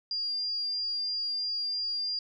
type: tone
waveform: sine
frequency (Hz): 4801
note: D8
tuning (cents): +37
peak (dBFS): -29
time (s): 0.11-2.19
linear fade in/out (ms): 2
effects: none